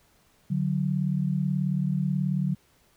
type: tone pair together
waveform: sine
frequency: 146.53 / 185 Hz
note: D3 / F#3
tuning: -4 / 0 cents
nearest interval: major third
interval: 404 cents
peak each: -26 dBFS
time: 0.5-2.55 s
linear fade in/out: 10 ms
effects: pink hiss -63 dBFS RMS until 2.96 s